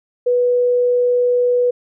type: tone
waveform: sine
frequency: 490.9 Hz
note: B4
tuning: 10 cents flat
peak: -12 dBFS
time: 0.26-1.71 s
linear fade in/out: 10 ms
effects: none